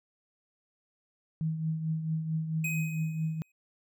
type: tone with tremolo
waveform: sine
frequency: 159.3 Hz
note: D#3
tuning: 41 cents sharp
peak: -26 dBFS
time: 1.41-3.42 s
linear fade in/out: 0 ms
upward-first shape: triangle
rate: 4.5 Hz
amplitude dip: 60%
type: tone with exponential decay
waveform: square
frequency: 2517 Hz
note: D#7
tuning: 19 cents sharp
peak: -30 dBFS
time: 2.64-3.52 s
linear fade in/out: 5 ms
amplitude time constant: 190 ms
effects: none